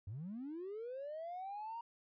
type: linear sweep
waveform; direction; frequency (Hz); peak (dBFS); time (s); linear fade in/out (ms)
triangle; up; 88 to 946; -39; 0.07-1.81; 5
effects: tanh soft clip ceiling -39 dBFS + resampled to 11025 Hz